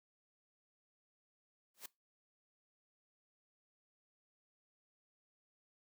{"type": "noise with exponential growth", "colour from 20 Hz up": "white", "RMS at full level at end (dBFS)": -42, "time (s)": [1.74, 1.86], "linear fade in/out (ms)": 5, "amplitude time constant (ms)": 24, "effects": ["noise-tail reverb RT60 0.2 s tail -21 dB re dry", "high-pass 200 Hz 12 dB/octave"]}